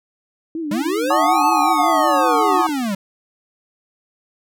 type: tone with vibrato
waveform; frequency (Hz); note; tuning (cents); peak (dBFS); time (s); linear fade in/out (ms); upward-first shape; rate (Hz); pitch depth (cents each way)
sine; 311.6; D#4; +3; -22; 0.55-2.69; 2; triangle; 5.4; 140
type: linear two-way sweep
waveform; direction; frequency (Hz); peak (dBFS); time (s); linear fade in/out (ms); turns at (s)
square; up then down; 186.3 to 880 to 186.3; -20; 0.71-2.95; 5; 1.46
type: chord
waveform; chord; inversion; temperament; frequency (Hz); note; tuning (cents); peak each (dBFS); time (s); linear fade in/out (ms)
sine; D# half-diminished seventh; first; equal; 740 / 880 / 1108.7 / 1244.5; F#5 / A5 / C#6 / D#6; 0 / 0 / 0 / 0; -20; 1.1-2.67; 5
effects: none